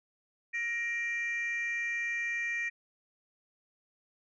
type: tone pair together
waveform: sine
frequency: 1876.3 / 2364 Hz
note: A#6 / D7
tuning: +11 / +11 cents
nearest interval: major third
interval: 400 cents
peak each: -31 / -33 dBFS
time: 0.53-2.7 s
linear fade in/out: 20 ms
effects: tanh soft clip ceiling -27 dBFS